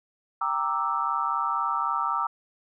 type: chord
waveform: sine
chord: E half-diminished seventh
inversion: first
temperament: equal with one note detuned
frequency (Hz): 787.2 / 932.3 / 1174.7 / 1318.5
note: G5 / Bb5 / D6 / E6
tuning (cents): +7 / 0 / 0 / 0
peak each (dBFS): -34 / -30 / -28 / -28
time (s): 0.41-2.27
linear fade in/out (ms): 5
effects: none